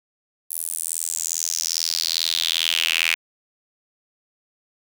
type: tone with high-pass filter sweep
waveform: sawtooth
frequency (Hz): 82.41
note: E2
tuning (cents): 0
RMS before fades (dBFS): -24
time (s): 0.5-3.15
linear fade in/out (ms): 10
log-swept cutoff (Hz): 11000 to 2400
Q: 4.4
effects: none